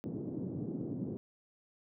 white band-pass noise, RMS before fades -39 dBFS, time 0.04-1.17 s, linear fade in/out 0 ms, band 120 to 340 Hz, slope 24 dB/octave, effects none

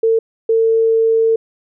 sine tone bursts at uneven times, 450.4 Hz, A4, 40 cents sharp, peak -10 dBFS, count 2, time 0.03-0.19 / 0.49-1.36 s, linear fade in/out 5 ms, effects none

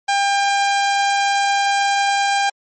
sawtooth tone, 799 Hz, G5, 33 cents sharp, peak -11 dBFS, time 0.08-2.5 s, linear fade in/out 10 ms, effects MP3 32 kbps

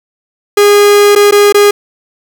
45% pulse tone with dropouts, 410 Hz, G#4, 22 cents flat, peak -3 dBFS, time 0.57-1.71 s, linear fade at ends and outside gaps 5 ms, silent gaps 1.152-1.159 / 1.311-1.322 / 1.525-1.544 s, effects none

